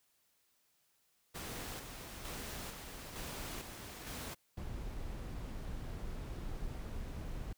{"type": "noise with tremolo", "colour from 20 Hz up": "pink", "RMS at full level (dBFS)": -44, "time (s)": [1.34, 4.35], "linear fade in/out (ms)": 20, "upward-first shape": "square", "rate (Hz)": 1.1, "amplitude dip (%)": 40}
{"type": "noise", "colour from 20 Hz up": "brown", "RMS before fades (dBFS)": -42, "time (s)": [4.57, 7.53], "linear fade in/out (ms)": 5}
{"effects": ["white hiss -75 dBFS RMS until 7.57 s"]}